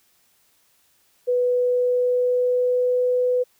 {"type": "tone with pitch glide", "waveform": "sine", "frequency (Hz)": [493.9, 498.2], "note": ["B4", "B4"], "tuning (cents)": [0, 15], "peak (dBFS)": -17, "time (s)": [1.27, 3.44], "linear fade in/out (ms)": 20, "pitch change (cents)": 15, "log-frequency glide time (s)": [1.4, 3.08], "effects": ["white hiss -62 dBFS RMS until 3.59 s"]}